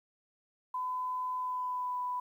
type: tone with pitch glide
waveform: sine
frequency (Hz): 1009 to 993.4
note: B5 to B5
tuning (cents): +37 to +10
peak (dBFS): -32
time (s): 0.74-2.2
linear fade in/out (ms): 5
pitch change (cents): -27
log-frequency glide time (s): 1.37-1.99
effects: 11-bit